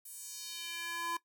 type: tone with high-pass filter sweep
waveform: square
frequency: 338.9 Hz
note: E4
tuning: 48 cents sharp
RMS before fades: -41 dBFS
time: 0.05-1.17 s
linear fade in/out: 5 ms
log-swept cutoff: 11000 to 920 Hz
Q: 1.7
effects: noise-tail reverb RT60 0.1 s tail -18 dB re dry